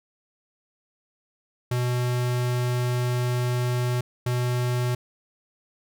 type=tone pair in turn; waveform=square; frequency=123.47 / 123.47 Hz; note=B2 / B2; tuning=0 / 0 cents; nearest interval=unison; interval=0 cents; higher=neither; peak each=-23 dBFS; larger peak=neither; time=1.71-4.01 / 4.26-4.95 s; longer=first; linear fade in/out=5 ms; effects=none